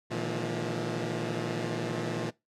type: tone cluster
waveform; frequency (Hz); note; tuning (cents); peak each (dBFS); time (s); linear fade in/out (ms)
15% pulse; 117.9 / 150.3 / 161.9 / 176.8 / 213; A#2 / D3 / E3 / F3 / G#3; +20 / +40 / -31 / +22 / +44; -29 / -34 / -30 / -32 / -34; 0.1-2.31; 20
effects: noise-tail reverb RT60 0.2 s tail -22 dB re dry + low-pass 7000 Hz 12 dB/octave